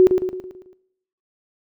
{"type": "tone with echo", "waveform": "sine", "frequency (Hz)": 370, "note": "F#4", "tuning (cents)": 0, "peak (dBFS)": -7, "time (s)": [0, 0.07], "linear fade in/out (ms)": 0, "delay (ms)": 110, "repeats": 6, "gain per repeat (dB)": -6, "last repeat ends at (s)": 0.73, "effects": ["noise-tail reverb RT60 0.8 s tail -21 dB re dry"]}